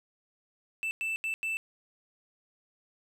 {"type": "tone bursts at uneven times", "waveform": "triangle", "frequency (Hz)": 2650, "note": "E7", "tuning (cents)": 9, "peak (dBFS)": -28, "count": 4, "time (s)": [[0.83, 0.91], [1.01, 1.16], [1.24, 1.34], [1.43, 1.57]], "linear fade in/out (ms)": 0, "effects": []}